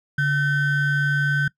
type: ring-modulated tone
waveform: triangle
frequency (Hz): 835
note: G#5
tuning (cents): +9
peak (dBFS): -13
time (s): 0.18-1.48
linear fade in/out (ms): 5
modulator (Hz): 691
effects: noise-tail reverb RT60 0.1 s tail -21 dB re dry